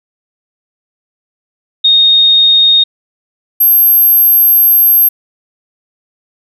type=tone pair in turn; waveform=sine; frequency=3708 / 12487 Hz; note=A#7 / G9; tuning=-10 / -8 cents; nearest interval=octave + major sixth; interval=2102 cents; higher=second; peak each=-4 dBFS; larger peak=neither; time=1.84-2.84 / 3.6-5.09 s; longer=second; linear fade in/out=10 ms; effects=none